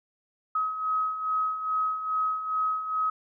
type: beating tone pair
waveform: sine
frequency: 1270 / 1272.4 Hz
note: D#6 / D#6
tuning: +35 / +38 cents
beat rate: 2.4 Hz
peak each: -33 / -26 dBFS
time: 0.55-3.1 s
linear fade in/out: 5 ms
effects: none